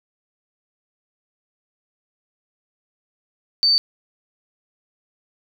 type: tone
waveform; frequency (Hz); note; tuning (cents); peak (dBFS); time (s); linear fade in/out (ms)
sine; 4570; D8; -48; -13; 3.63-3.78; 0
effects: 8-bit